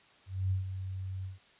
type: tone with ADSR envelope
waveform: sine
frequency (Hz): 94.5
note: F#2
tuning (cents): +37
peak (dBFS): -26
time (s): 0.26-1.39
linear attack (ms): 250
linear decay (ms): 130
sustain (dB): -9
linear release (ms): 150
effects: white hiss -61 dBFS RMS until 1.59 s + resampled to 8000 Hz